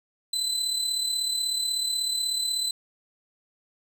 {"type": "tone with amplitude modulation", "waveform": "30% pulse", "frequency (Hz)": 4025, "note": "B7", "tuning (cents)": 32, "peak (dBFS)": -20, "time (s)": [0.33, 2.71], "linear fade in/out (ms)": 5, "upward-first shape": "sine", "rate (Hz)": 36.3, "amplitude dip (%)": 50, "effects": []}